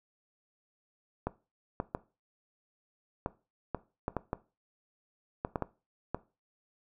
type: clicks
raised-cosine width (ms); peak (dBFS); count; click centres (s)
1; -17; 12; 1.27 / 1.801 / 1.949 / 3.261 / 3.747 / 4.081 / 4.167 / 4.331 / 5.449 / 5.558 / 5.623 / 6.146
effects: noise-tail reverb RT60 0.3 s tail -18 dB re dry